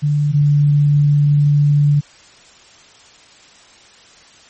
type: tone pair in turn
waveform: sine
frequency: 146.9 / 145.63 Hz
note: D3 / D3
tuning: +1 / -14 cents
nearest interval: unison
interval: 15 cents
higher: first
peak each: -12 / -9 dBFS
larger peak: second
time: 0.02-0.33 / 0.33-2.01 s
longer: second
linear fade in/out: 20 ms
effects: white hiss -45 dBFS RMS until 4.49 s + MP3 32 kbps